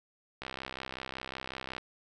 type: click train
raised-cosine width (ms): 0.3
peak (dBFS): -22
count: 90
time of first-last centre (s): 0.42-1.781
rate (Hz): 65.4
effects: none